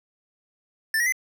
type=tone with pitch steps; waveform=square; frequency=1773 / 1900.3 / 2037 Hz; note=A6 / A#6 / C7; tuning=+13 / +33 / -47 cents; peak=-21 dBFS; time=0.94-1.123 s; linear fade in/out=2 ms; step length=61 ms; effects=none